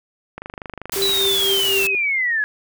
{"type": "click train", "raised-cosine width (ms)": 0.5, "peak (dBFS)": -16, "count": 23, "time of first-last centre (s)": [0.38, 1.253], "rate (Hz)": 25.2}
{"type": "noise", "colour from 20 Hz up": "white", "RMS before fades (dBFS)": -25, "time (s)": [0.92, 1.87], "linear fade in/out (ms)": 2}
{"type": "tone with tremolo", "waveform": "sine", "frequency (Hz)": 392, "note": "G4", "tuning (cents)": 0, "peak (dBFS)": -19, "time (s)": [0.96, 1.95], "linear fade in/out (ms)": 0, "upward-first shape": "triangle", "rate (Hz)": 4, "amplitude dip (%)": 75}
{"type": "linear sweep", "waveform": "sine", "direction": "down", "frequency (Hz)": [3991, 1661.2], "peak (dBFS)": -17, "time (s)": [1.02, 2.44], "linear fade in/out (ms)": 0}
{"effects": []}